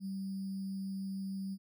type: tone with sample-and-hold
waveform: sine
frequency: 193.3 Hz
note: G3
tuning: 24 cents flat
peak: -36 dBFS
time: 0-1.58 s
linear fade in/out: 50 ms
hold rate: 4900 Hz
effects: none